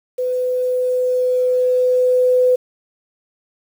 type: tone with level ramp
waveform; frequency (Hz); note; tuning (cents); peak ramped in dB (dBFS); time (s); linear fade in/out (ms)
sine; 503; B4; +32; -17 to -10; 0.18-2.56; 10
effects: 7-bit